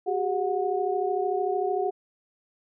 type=tone cluster; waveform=sine; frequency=374.1 / 407.4 / 729 Hz; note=F#4 / G#4 / F#5; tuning=+19 / -33 / -26 cents; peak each=-28 dBFS; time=0.06-1.91 s; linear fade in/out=20 ms; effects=none